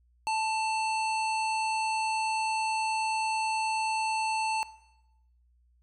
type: harmonic tone with a mistuned harmonic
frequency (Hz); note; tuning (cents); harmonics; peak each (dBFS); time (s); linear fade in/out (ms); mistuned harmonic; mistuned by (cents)
880; A5; 0; 1 / 3 / 5 / 7 / 9 / 10; -27 / -35 / -39 / -47 / -47 / -45; 0.27-4.63; 0; 3; +20
effects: noise-tail reverb RT60 0.9 s tail -17 dB re dry + added 60 Hz sine -62 dBFS peak until 5.82 s